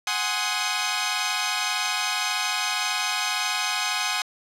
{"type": "chord", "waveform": "10% pulse", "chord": "Ab dominant seventh", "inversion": "third", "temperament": "equal with one note detuned", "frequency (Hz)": [740, 830.6, 1046.5, 1256.8], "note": ["Gb5", "Ab5", "C6", "Eb6"], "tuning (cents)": [0, 0, 0, 17], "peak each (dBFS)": -21, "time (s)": [0.07, 4.22], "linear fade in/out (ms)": 2, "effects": ["low-pass 10000 Hz 12 dB/octave"]}